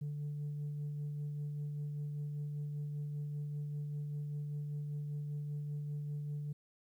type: tone with tremolo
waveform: sine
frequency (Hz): 146.83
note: D3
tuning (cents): 0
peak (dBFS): -34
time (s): 0.01-6.53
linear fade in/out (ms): 10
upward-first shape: sine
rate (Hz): 5.1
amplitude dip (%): 30
effects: tanh soft clip ceiling -35 dBFS + 12-bit